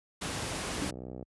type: noise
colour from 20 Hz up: pink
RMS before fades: -35 dBFS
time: 0.21-0.91 s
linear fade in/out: 10 ms
type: click train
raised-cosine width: 2 ms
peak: -28 dBFS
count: 31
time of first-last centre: 0.75-1.227 s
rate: 62.9 Hz
type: tone with exponential decay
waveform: sine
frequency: 291.1 Hz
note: D4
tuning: 15 cents flat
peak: -26 dBFS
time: 0.82-0.94 s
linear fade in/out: 2 ms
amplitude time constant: 25 ms
effects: high-pass 60 Hz 12 dB/octave + resampled to 24000 Hz